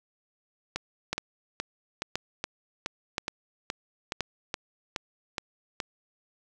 two click trains, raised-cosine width 0.2 ms, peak -13 / -11 dBFS, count 13 / 4, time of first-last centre 0.76-5.802 / 1.13-4.207 s, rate 2.38 / 0.975 Hz, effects none

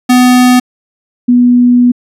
square / sine tone pair in turn, 249.7 / 244.8 Hz, B3 / B3, +19 / -15 cents, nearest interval unison, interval 34 cents, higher first, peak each -4 / -3 dBFS, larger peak second, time 0.09-0.6 / 1.28-1.92 s, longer second, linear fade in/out 10 ms, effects resampled to 32000 Hz

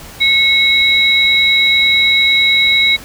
sine tone pair together, 2189 / 3860 Hz, C#7 / B7, -22 / -40 cents, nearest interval minor seventh, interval 982 cents, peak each -11 dBFS, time 0.2-2.97 s, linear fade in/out 20 ms, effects pink hiss -34 dBFS RMS until 3.04 s

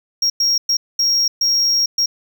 triangle tone bursts at uneven times, 5588 Hz, F8, in tune, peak -12 dBFS, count 6, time 0.22-0.3 / 0.4-0.58 / 0.69-0.77 / 0.99-1.28 / 1.41-1.86 / 1.98-2.06 s, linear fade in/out 5 ms, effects none

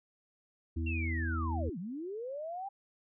harmonic tone, 81.6 Hz, E2, 17 cents flat, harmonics 1 / 3 / 4, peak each -32 / -41 / -41 dBFS, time 0.76-1.7 s, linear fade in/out 10 ms
sine linear two-way sweep, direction down then up, 2767 to 158.6 to 806 Hz, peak -37 dBFS, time 0.86-2.69 s, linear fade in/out 10 ms, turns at 1.78 s
effects none

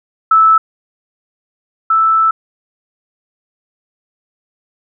sine tone pair in turn, 1311 / 1318.6 Hz, E6 / E6, -10 / 0 cents, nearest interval unison, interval 10 cents, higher second, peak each -5 / -8 dBFS, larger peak first, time 0.31-0.58 / 1.9-2.31 s, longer second, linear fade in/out 5 ms, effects none

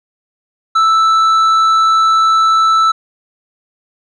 triangle tone with tanh clipping, 1318.5 Hz, E6, in tune, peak -9 dBFS, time 0.75-2.92 s, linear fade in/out 10 ms, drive 11 dB, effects none

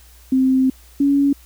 sine tone pair in turn, 261.6 / 280.9 Hz, C4 / C#4, 0 / +23 cents, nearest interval minor second, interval 123 cents, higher second, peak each -12 dBFS, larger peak neither, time 0.32-0.7 / 1-1.33 s, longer first, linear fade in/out 5 ms, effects added 60 Hz sine -45 dBFS peak until 1.45 s + white hiss -50 dBFS RMS until 1.45 s

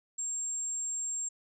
sine tone, 7459 Hz, A#8, in tune, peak -32 dBFS, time 0.18-1.29 s, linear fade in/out 10 ms, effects none

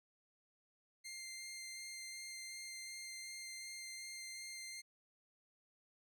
15% pulse tone with vibrato, 2100 Hz, C7, 6 cents sharp, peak -40 dBFS, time 1.04-4.82 s, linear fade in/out 20 ms, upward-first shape sine, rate 2.7 Hz, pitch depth 9 cents each way, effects none

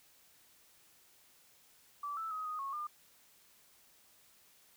sine tone with pitch steps, 1158 / 1318 / 1263 / 1243 / 1096 / 1204 Hz, D6 / E6 / D#6 / D#6 / C#6 / D6, -25 / -1 / +26 / -2 / -20 / +43 cents, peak -37 dBFS, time 2.03-2.87 s, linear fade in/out 5 ms, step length 140 ms, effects white hiss -65 dBFS RMS until 4.76 s

